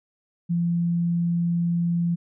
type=tone; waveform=sine; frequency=171.2 Hz; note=F3; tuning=34 cents flat; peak=-20 dBFS; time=0.49-2.16 s; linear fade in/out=20 ms; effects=none